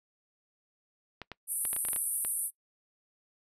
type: clicks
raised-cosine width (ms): 0.3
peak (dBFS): -24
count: 10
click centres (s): 1.217 / 1.317 / 1.652 / 1.731 / 1.764 / 1.851 / 1.886 / 1.932 / 1.962 / 2.249
type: band-pass noise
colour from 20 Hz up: white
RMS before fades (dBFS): -33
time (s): 1.47-2.51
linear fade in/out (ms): 50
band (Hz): 8900 to 12000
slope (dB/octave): 96
effects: noise-tail reverb RT60 0.1 s tail -22 dB re dry